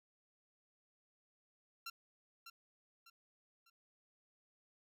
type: tone with echo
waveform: 15% pulse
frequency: 1364 Hz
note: F6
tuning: 41 cents flat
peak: -37 dBFS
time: 1.86-1.9 s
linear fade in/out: 5 ms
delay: 600 ms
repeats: 3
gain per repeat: -8 dB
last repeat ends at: 3.7 s
effects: none